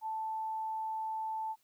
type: tone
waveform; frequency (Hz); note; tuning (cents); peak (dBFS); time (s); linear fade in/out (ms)
sine; 880; A5; 0; -34; 0.01-1.56; 50
effects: white hiss -73 dBFS RMS until 1.63 s